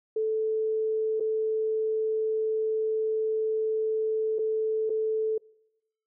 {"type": "tone with dropouts", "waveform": "sine", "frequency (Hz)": 437.9, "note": "A4", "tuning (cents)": -8, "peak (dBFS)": -24, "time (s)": [0.16, 5.38], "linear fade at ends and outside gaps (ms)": 5, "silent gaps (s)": [[1.199, 1.205], [4.386, 4.39], [4.896, 4.901]], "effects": ["noise-tail reverb RT60 0.9 s tail -25 dB re dry"]}